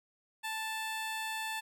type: tone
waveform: 15% pulse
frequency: 880 Hz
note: A5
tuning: in tune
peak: -29 dBFS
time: 0.43-1.61 s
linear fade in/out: 20 ms
effects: none